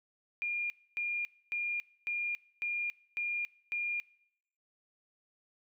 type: tone bursts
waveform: sine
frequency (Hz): 2412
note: D7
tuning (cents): +46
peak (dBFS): -31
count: 7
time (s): 0.42-4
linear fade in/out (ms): 0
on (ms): 280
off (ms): 270
effects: noise-tail reverb RT60 0.7 s tail -22 dB re dry